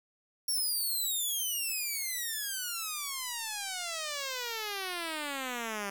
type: exponential sweep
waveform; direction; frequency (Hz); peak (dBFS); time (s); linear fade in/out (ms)
5% pulse; down; 5588 to 196; -23; 0.48-5.9; 5
effects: 9-bit